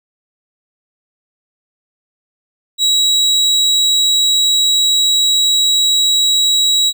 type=tone; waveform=35% pulse; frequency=3871 Hz; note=B7; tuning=35 cents flat; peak=-8 dBFS; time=2.78-6.93 s; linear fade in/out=50 ms; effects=none